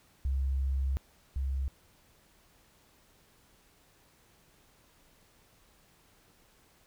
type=tone pair in turn; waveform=sine; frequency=67.1 / 67.1 Hz; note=C2 / C2; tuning=+44 / +44 cents; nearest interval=unison; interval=0 cents; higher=neither; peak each=-27 / -29 dBFS; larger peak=first; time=0.25-0.97 / 1.36-1.68 s; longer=first; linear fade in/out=0 ms; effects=pink hiss -64 dBFS RMS until 6.86 s